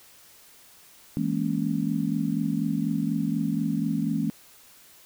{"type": "chord", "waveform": "sine", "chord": "A# half-diminished seventh", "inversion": "second", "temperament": "equal with one note detuned", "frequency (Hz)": [164.81, 209, 233.1, 277.2], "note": ["E3", "G#3", "A#3", "C#4"], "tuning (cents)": [0, 11, 0, 0], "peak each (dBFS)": -29, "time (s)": [1.17, 4.3], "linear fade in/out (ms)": 0, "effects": ["white hiss -53 dBFS RMS until 5.05 s"]}